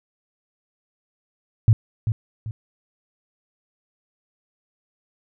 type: tone with echo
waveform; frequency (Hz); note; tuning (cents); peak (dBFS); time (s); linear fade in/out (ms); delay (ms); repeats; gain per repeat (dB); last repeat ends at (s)
sine; 110; A2; 0; -9; 1.68-1.73; 0; 390; 2; -9; 2.51
effects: none